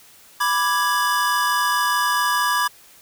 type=chord; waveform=square; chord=G# diminished; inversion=first; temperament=equal; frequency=987.8 / 1174.7 / 1661.2 Hz; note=B5 / D6 / G#6; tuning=0 / 0 / 0 cents; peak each=-23 dBFS; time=0.4-2.68 s; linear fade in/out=10 ms; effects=white hiss -49 dBFS RMS until 3.01 s